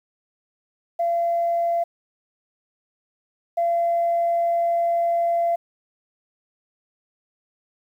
sine tone pair in turn, 683 / 683 Hz, F5 / F5, -39 / -39 cents, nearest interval unison, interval 0 cents, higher neither, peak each -18 / -17 dBFS, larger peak second, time 0.99-1.84 / 3.57-5.56 s, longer second, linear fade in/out 10 ms, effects tanh soft clip ceiling -14 dBFS + 9-bit

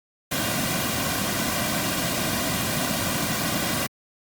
pink noise with comb filter, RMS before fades -25 dBFS, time 0.31-3.87 s, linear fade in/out 10 ms, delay 2.3 ms, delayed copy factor -0.6, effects high-pass 100 Hz 12 dB/octave + Opus 48 kbps

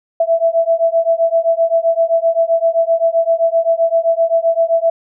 sine beating tone pair, 659.3 / 667 Hz, E5 / E5, 0 / +20 cents, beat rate 7.7 Hz, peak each -14 dBFS, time 0.2-4.9 s, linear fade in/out 5 ms, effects none

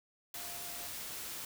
sine tone in noise, 698.5 Hz, F5, in tune, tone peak -53 dBFS, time 0.35-0.87 s, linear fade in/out 2 ms, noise white, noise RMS -43 dBFS, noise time 0.34-1.45 s, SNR -13 dB, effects none

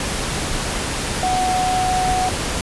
sine tone in noise, 740 Hz, F#5, in tune, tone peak -17 dBFS, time 1.23-2.29 s, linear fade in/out 2 ms, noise pink, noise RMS -23 dBFS, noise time 0-2.61 s, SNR +3 dB, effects resampled to 24000 Hz

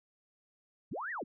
sine linear two-way sweep, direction up then down, 77.78 to 1978 to 132 Hz, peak -36 dBFS, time 0.91-1.24 s, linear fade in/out 10 ms, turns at 1.11 s, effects none

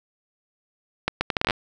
accelerating click train, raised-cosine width 0.3 ms, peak -5 dBFS, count 10, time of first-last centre 1.08-1.508 s, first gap 130 ms, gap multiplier 0.71, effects none

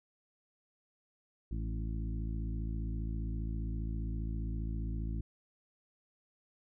harmonic tone with a mistuned harmonic, 55 Hz, A1, in tune, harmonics 1 / 2 / 3 / 4 / 5 / 6, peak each -35 / -41 / -45 / -47 / -49 / -51 dBFS, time 1.51-5.21 s, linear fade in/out 5 ms, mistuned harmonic 4, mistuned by -20 cents, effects none

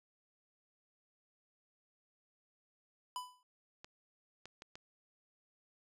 square tone with exponential decay, 997 Hz, B5, 16 cents sharp, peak -37 dBFS, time 3.16-3.43 s, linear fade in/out 1 ms, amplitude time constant 58 ms
clicks, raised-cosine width 0.2 ms, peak -32 dBFS, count 4, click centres 3.845 / 4.456 / 4.621 / 4.755 s
effects resampled to 32000 Hz

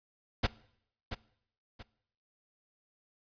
pink noise with echo, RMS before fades -27 dBFS, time 0.43-0.47 s, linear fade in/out 10 ms, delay 680 ms, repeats 2, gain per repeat -10 dB, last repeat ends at 1.83 s, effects noise-tail reverb RT60 0.7 s tail -21 dB re dry + resampled to 11025 Hz

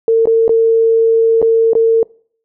sine tone with dropouts, 453.1 Hz, A#4, 49 cents flat, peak -7 dBFS, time 0.08-2.03 s, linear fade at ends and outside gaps 1 ms, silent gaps 0.256-0.272 / 0.48-0.493 / 1.417-1.426 / 1.733-1.752 s, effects noise-tail reverb RT60 0.5 s tail -24 dB re dry

